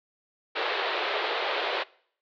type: band-pass noise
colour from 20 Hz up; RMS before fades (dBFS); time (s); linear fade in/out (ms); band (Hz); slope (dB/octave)
pink; -29; 0.55-1.84; 20; 390 to 4100; 48
effects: noise-tail reverb RT60 0.6 s tail -23 dB re dry